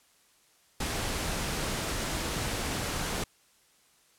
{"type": "noise", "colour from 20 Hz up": "pink", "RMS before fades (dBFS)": -32, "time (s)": [0.8, 3.24], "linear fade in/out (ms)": 5, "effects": ["white hiss -64 dBFS RMS until 4.18 s", "low-pass 11000 Hz 12 dB/octave"]}